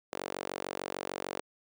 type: tone with high-pass filter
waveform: sawtooth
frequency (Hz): 46.68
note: F#1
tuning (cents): +16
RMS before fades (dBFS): -39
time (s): 0.12-1.41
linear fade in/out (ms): 10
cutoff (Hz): 460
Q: 1.5
effects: none